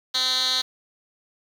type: tone with band-pass filter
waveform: 10% pulse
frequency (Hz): 256.6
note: C4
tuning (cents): -34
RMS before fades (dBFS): -23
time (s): 0.14-0.62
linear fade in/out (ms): 10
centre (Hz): 4100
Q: 4.5
effects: 7-bit